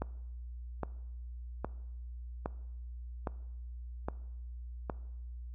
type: click train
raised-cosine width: 1 ms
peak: -20 dBFS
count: 7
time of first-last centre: 0.02-4.898 s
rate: 1.23 Hz
effects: noise-tail reverb RT60 0.9 s tail -20 dB re dry + added 60 Hz sine -41 dBFS peak until 5.54 s